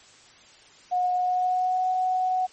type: tone with pitch glide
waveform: sine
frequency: 725 to 741.1 Hz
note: F#5 to F#5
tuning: -35 to +3 cents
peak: -21 dBFS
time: 0.91-2.47 s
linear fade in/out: 20 ms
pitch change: +38 cents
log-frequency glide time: 1.12-1.85 s
effects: white hiss -52 dBFS RMS until 2.52 s + MP3 32 kbps